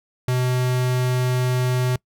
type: tone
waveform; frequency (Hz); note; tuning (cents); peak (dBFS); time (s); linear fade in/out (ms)
square; 126.2; B2; +38; -19; 0.28-1.96; 2
effects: noise-tail reverb RT60 0.1 s tail -24 dB re dry